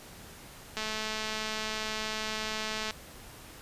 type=click train; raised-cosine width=0.2 ms; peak=-17 dBFS; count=465; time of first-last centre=0.77-2.908 s; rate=217 Hz; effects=pink hiss -49 dBFS RMS until 3.61 s + resampled to 32000 Hz